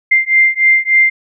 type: beating tone pair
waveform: sine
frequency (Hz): 2093 / 2096.4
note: C7 / C7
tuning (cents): 0 / +3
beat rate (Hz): 3.4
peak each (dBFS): -11 / -11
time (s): 0.11-1.1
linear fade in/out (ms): 10
effects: none